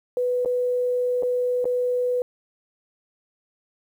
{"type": "tone with dropouts", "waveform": "sine", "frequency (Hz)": 495.2, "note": "B4", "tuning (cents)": 5, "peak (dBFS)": -20, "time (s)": [0.17, 2.22], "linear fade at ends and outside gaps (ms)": 1, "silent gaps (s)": [[0.449, 0.458], [1.225, 1.232], [1.644, 1.654]], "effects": ["9-bit"]}